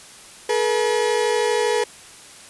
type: tone pair together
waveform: 35% pulse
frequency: 427 / 479.6 Hz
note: G#4 / A#4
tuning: +48 / +49 cents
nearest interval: major second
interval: 201 cents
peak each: -19 dBFS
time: 0.49-1.84 s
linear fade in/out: 5 ms
effects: white hiss -43 dBFS RMS until 2.49 s + resampled to 24000 Hz